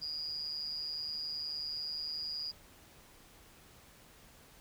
sine tone with amplitude modulation, 4865 Hz, D#8, 40 cents flat, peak -33 dBFS, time 0.01-2.52 s, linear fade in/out 20 ms, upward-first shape sine, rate 151 Hz, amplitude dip 75%, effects pink hiss -59 dBFS RMS until 4.6 s

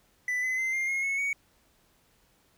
triangle tone with pitch steps, 1990 / 2029 / 2070 / 2111 / 2153 / 2195 / 2239 Hz, B6 / B6 / C7 / C7 / C7 / C#7 / C#7, +13 / +46 / -19 / +15 / +49 / -18 / +17 cents, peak -25 dBFS, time 0.28-1.33 s, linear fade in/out 2 ms, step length 150 ms, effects pink hiss -66 dBFS RMS until 2.57 s

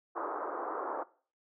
white band-pass noise, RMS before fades -37 dBFS, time 0.15-1.04 s, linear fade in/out 20 ms, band 310 to 1300 Hz, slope 48 dB/octave, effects noise-tail reverb RT60 0.4 s tail -19 dB re dry

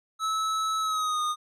square tone with pitch glide, 1300 to 1228.5 Hz, E6 to D#6, -24 to -22 cents, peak -26 dBFS, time 0.19-1.36 s, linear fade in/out 50 ms, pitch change -98 cents, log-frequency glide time 0.8-1.22 s, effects low-pass 9000 Hz 12 dB/octave

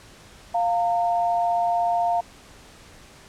sine tone pair together, 698.5 / 914.1 Hz, F5 / A#5, 0 / -34 cents, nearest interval perfect fourth, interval 466 cents, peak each -20 / -26 dBFS, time 0.54-2.21 s, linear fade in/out 10 ms, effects pink hiss -48 dBFS RMS until 3.28 s + low-pass 9000 Hz 12 dB/octave

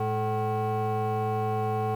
sine tone with frequency modulation, 435.2 Hz, A4, 19 cents flat, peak -22 dBFS, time 0-1.95 s, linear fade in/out 5 ms, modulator 324 Hz, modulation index 1.5, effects tanh soft clip ceiling -24 dBFS + 9-bit

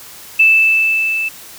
sine tone with level ramp, 2637 Hz, E7, in tune, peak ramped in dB -5 to -16 dBFS, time 0.39-1.29 s, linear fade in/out 10 ms, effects white hiss -36 dBFS RMS until 1.58 s

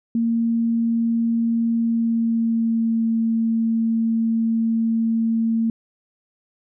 sine tone with pitch glide, 230.4 to 226.6 Hz, A#3 to A#3, -20 to -49 cents, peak -17 dBFS, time 0.15-5.7 s, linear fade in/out 2 ms, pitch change -29 cents, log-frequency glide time 1.77-3.08 s, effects none

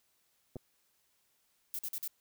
clicks, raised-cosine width 2 ms, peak -30 dBFS, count 2, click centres 0.558 / 0.566 s
violet noise bursts, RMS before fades -38 dBFS, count 4, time 1.74-2.077 s, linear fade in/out 0 ms, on 49 ms, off 47 ms
effects white hiss -74 dBFS RMS until 2.2 s

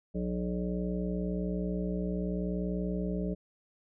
harmonic tone, 60.5 Hz, B1, 35 cents flat, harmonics 1 / 3 / 5 / 7 / 9 / 10, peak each -37 / -32 / -40 / -39 / -44 / -43 dBFS, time 0.14-3.35 s, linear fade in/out 20 ms, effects none

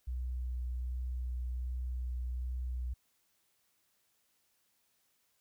sine tone with vibrato, 62 Hz, B1, 7 cents sharp, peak -34 dBFS, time 0.07-2.94 s, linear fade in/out 10 ms, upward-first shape sine, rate 1.3 Hz, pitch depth 12 cents each way, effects white hiss -75 dBFS RMS until 5.4 s

